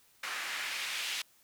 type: noise with band-pass filter sweep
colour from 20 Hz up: white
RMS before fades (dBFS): -37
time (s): 0.23-1.22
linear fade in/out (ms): 5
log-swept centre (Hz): 1600 to 2900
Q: 1.4
effects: white hiss -65 dBFS RMS until 1.43 s